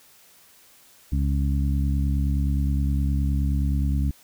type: harmonic tone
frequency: 69.6 Hz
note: C#2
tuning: 8 cents sharp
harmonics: 1 / 2 / 3 / 4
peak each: -21 / -27 / -31 / -33 dBFS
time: 1.12-4.11 s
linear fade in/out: 5 ms
effects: white hiss -54 dBFS RMS until 4.23 s